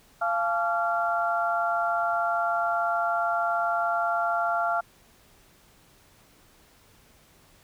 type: harmonic tone with a mistuned harmonic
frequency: 229.9 Hz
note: A#3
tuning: 24 cents flat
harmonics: 3 / 4 / 5 / 6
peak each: -26 / -32 / -35 / -27 dBFS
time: 0.21-4.81 s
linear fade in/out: 10 ms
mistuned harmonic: 4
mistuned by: -110 cents
effects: pink hiss -58 dBFS RMS until 7.63 s